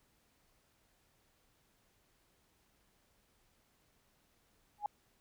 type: tone with exponential growth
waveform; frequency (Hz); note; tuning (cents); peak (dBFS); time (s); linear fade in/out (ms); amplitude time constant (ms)
sine; 830.6; G#5; 0; -28; 4.78-4.86; 2; 16
effects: pink hiss -73 dBFS RMS until 5.2 s